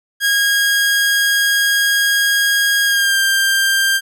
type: tone with pitch glide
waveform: sawtooth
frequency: 1635 to 1586.6 Hz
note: G#6 to G6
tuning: -28 to +20 cents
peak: -9 dBFS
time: 0.2-4.01 s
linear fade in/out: 50 ms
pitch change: -52 cents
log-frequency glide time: 2.85-3.18 s
effects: none